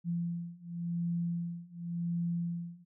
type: beating tone pair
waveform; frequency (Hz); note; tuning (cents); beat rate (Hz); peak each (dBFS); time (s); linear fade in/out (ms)
sine; 170.7 / 171.61; F3 / F3; -39 / -30; 0.91; -36 / -35; 0.04-2.85; 50
effects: none